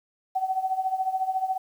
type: tone with tremolo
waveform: sine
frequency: 757 Hz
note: F#5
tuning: 39 cents sharp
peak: -20 dBFS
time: 0.35-1.58 s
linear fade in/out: 10 ms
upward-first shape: triangle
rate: 14 Hz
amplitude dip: 85%
effects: 9-bit